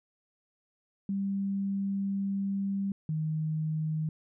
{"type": "tone pair in turn", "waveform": "sine", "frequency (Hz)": [196.9, 156.28], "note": ["G3", "D#3"], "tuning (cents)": [8, 8], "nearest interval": "major third", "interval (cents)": 400, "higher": "first", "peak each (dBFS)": -28, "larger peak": "neither", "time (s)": [[1.09, 2.92], [3.09, 4.09]], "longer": "first", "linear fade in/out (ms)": 2, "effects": []}